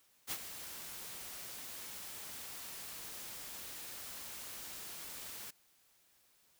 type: noise with ADSR envelope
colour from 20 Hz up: white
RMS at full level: -37 dBFS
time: 0.27-5.51 s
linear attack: 44 ms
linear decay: 60 ms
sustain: -10 dB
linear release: 11 ms
effects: white hiss -70 dBFS RMS until 6.59 s